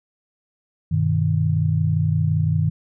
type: chord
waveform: sine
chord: G augmented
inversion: none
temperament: equal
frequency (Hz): 98 / 123.47 / 155.56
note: G2 / B2 / D#3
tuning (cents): 0 / 0 / 0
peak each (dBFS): -21 / -25 / -19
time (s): 0.91-2.7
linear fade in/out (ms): 10
effects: none